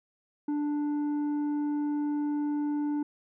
sine tone with tanh clipping, 294.1 Hz, D4, 3 cents sharp, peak -28 dBFS, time 0.48-3.03 s, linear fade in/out 5 ms, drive 6 dB, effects none

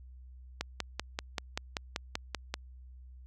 click train, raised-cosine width 0.2 ms, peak -15 dBFS, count 11, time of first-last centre 0.61-2.541 s, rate 5.18 Hz, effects added 63 Hz sine -48 dBFS peak until 3.26 s

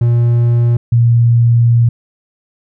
triangle / sine tone pair in turn, 118.9 / 117.87 Hz, A#2 / A#2, +35 / +20 cents, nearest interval unison, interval 15 cents, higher first, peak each -6 dBFS, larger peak neither, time 0.01-0.77 / 0.92-1.89 s, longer second, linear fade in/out 5 ms, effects none

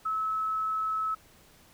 sine tone, 1297 Hz, E6, 28 cents flat, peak -27 dBFS, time 0.05-1.15 s, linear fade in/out 10 ms, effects pink hiss -58 dBFS RMS until 1.73 s

